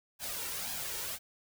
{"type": "noise with flanger", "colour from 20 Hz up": "white", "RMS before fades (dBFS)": -38, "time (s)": [0.19, 1.19], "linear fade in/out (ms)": 50, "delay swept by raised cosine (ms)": [1.2, 2.19], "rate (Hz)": 1.9, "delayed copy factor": 0.55, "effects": []}